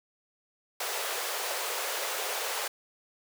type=high-pass noise; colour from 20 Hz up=pink; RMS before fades=-33 dBFS; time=0.8-2.68 s; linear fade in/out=5 ms; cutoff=420 Hz; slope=48 dB/octave; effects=none